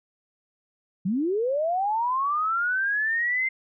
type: linear sweep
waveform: sine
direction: up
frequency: 170 to 2100 Hz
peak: -22 dBFS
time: 1.05-3.49 s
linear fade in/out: 10 ms
effects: none